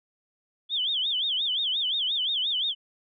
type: tone with vibrato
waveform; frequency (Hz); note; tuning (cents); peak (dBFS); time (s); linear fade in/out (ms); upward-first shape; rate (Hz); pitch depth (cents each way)
sine; 3322; G#7; 0; -24; 0.69-2.75; 50; sine; 5.7; 200
effects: none